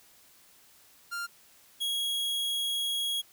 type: tone pair in turn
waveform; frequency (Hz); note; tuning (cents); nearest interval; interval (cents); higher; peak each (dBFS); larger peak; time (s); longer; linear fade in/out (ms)
45% pulse; 1395 / 3312; F6 / G#7; -2 / -5; octave + minor third; 1497; second; -33 / -28; second; 1.11-1.27 / 1.8-3.22; second; 20
effects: white hiss -59 dBFS RMS until 3.32 s